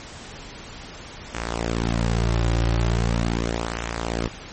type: tone with flanger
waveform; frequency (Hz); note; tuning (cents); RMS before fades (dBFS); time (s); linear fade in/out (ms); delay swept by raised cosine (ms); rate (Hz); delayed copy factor
sawtooth; 57.4; A#1; -26; -23; 1.34-4.28; 10; 0.22 to 4.52; 0.4; -0.7
effects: pink hiss -39 dBFS RMS until 4.52 s + MP3 32 kbps

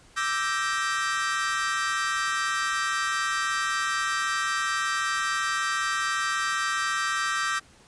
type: chord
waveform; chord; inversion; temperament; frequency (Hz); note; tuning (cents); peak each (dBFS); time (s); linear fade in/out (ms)
40% pulse; E half-diminished seventh; third; equal with one note detuned; 1174.7 / 1318.5 / 1568 / 1884.1; D6 / E6 / G6 / Bb6; 0 / 0 / 0 / +18; -30 / -30 / -28 / -31; 0.16-7.6; 20
effects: pink hiss -55 dBFS RMS until 7.87 s + resampled to 22050 Hz

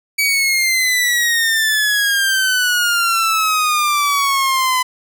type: exponential sweep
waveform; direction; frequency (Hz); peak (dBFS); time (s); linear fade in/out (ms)
sawtooth; down; 2286 to 1008; -10; 0.18-4.83; 10
effects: none

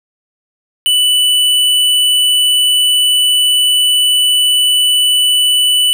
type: tone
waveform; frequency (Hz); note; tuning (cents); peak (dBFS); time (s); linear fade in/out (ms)
square; 2977; F#7; +10; -9; 0.86-5.93; 0
effects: none

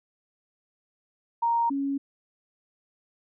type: tone pair in turn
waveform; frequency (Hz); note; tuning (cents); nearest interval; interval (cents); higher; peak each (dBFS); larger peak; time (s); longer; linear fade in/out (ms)
sine; 932.3 / 277.2; A#5 / C#4; 0 / 0; octave + major sixth; 2100; first; -21 / -25; first; 1.42-1.7 / 1.7-1.98; neither; 10
effects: none

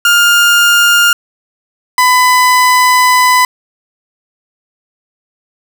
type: tone pair in turn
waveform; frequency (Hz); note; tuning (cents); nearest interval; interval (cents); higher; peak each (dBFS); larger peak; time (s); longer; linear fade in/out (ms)
30% pulse; 1409 / 1002.4; F6 / B5; +15 / +25; tritone; 590; first; -3; neither; 0.05-1.13 / 1.98-3.45; second; 2
effects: none

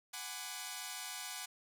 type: chord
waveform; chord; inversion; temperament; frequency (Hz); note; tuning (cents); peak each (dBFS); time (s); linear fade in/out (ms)
5% pulse; G# half-diminished seventh; third; equal with one note detuned; 740 / 830.6 / 1004.5 / 1174.7; F#5 / G#5 / B5 / D6; 0 / 0 / +29 / 0; -35 / -36 / -36 / -37; 0.13-1.46; 10
effects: none

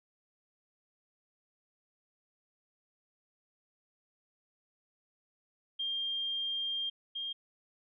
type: tone pair in turn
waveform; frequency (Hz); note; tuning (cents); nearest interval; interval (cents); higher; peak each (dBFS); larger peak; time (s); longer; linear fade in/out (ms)
sine; 3200 / 3214; G7 / G7; +35 / +43; unison; 8; second; -32 / -35; first; 5.79-6.9 / 7.15-7.33; first; 10
effects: none

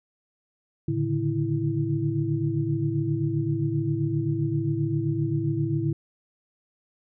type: tone cluster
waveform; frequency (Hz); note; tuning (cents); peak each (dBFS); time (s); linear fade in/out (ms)
sine; 111.6 / 142.9 / 150.5 / 329.8; A2 / D3 / D3 / E4; +25 / -47 / +43 / +1; -29 / -27 / -30 / -28; 0.88-5.93; 5
effects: none

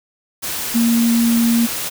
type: tone in noise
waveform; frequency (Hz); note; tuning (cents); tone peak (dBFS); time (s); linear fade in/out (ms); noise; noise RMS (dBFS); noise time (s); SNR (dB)
sine; 232.8; A#3; -2; -12; 0.74-1.67; 20; white; -24; 0.42-1.9; +9
effects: none

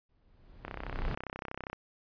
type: noise with exponential growth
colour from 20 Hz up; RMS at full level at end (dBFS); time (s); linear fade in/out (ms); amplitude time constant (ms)
brown; -31; 0.09-1.15; 5; 230
type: click train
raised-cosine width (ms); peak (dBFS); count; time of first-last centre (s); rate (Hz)
0.5; -23; 36; 0.65-1.73; 32.4
effects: resampled to 11025 Hz

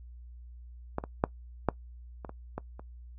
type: clicks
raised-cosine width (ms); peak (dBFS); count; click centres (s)
1; -16 / -23 / -9 / -10 / -25 / -27 / -20 / -30; 8; 0.984 / 1.039 / 1.239 / 1.687 / 2.248 / 2.294 / 2.58 / 2.795
effects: noise-tail reverb RT60 0.1 s tail -21 dB re dry + added 60 Hz sine -45 dBFS peak until 3.18 s

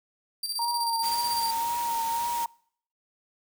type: tone with tremolo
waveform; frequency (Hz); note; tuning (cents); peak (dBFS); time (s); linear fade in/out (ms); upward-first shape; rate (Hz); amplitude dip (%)
sawtooth; 4699; D8; 0; -25; 0.43-1.51; 5; square; 16; 55
type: tone with vibrato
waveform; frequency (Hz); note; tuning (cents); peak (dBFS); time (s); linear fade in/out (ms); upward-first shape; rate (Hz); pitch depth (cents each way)
sine; 932.3; A#5; 0; -26; 0.59-2.46; 2; triangle; 1.9; 37
type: noise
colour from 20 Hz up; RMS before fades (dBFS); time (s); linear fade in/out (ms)
white; -37; 1.02-2.46; 20
effects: noise-tail reverb RT60 0.6 s tail -24 dB re dry

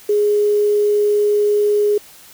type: tone with quantisation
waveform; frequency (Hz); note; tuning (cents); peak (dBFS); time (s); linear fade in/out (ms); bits
sine; 415.3; G#4; 0; -12; 0.09-1.98; 5; 6
effects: white hiss -43 dBFS RMS until 2.33 s

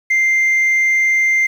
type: tone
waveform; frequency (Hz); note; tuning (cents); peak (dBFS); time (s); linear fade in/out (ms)
sine; 2093; C7; 0; -9; 0.1-1.47; 10
effects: tanh soft clip ceiling -10 dBFS + 7-bit

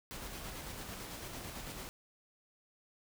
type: noise with tremolo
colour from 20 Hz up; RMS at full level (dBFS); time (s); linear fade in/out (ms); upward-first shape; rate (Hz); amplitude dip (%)
pink; -44; 0.11-1.89; 0; square; 9; 25
effects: none

